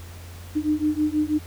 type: beating tone pair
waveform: sine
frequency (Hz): 300.5 / 306.7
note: D4 / D#4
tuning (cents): +40 / -25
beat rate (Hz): 6.2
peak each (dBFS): -23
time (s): 0.55-1.39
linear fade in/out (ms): 20
effects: added 87 Hz sine -38 dBFS peak until 1.46 s + pink hiss -46 dBFS RMS until 1.46 s